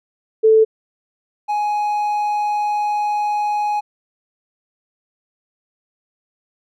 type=tone pair in turn; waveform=sine / triangle; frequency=440 / 834.7 Hz; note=A4 / G#5; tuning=0 / +9 cents; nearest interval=major seventh; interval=1109 cents; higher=second; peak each=-8 / -15 dBFS; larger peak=first; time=0.43-0.65 / 1.48-3.81 s; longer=second; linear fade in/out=20 ms; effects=none